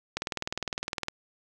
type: click train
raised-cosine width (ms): 0.2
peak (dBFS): -13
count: 19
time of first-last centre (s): 0.17-1.084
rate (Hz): 19.7
effects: none